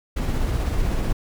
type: noise with tremolo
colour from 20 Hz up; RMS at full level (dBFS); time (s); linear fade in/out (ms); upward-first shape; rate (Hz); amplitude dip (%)
brown; -21; 0.16-1.13; 10; sine; 16; 25
effects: none